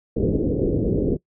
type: low-pass noise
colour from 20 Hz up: white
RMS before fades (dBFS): -21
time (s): 0.16-1.17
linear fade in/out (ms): 10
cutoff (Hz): 480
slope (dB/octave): 48
effects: noise-tail reverb RT60 0.1 s tail -21 dB re dry